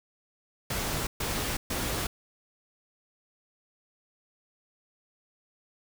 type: noise bursts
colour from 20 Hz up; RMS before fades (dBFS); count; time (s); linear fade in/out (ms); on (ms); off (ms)
pink; -31; 3; 0.7-2.07; 5; 370; 130
effects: none